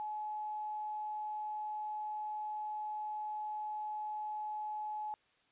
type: tone with quantisation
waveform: sine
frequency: 850 Hz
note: G#5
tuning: 40 cents sharp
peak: -37 dBFS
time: 0-5.14 s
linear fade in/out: 0 ms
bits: 11
effects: white hiss -71 dBFS RMS until 5.51 s + resampled to 8000 Hz